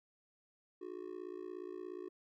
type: tone with amplitude modulation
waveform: triangle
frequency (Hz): 365.9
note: F#4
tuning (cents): -19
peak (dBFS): -37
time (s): 0.81-2.09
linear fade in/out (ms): 10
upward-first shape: sine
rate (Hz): 57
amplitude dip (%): 100
effects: none